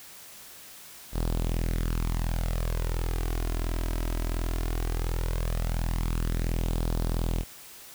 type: tone with flanger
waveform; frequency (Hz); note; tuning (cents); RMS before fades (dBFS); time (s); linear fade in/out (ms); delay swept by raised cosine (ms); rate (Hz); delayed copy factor
sawtooth; 41.42; E1; +9; -28; 1.12-7.45; 50; 0.21 to 3.11; 0.17; +0.55
effects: white hiss -47 dBFS RMS until 7.94 s